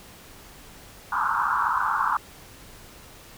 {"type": "band-pass noise", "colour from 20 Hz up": "pink", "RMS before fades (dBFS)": -24, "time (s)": [1.12, 2.17], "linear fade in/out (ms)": 2, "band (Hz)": [860, 1500], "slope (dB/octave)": 96, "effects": ["pink hiss -47 dBFS RMS until 3.37 s"]}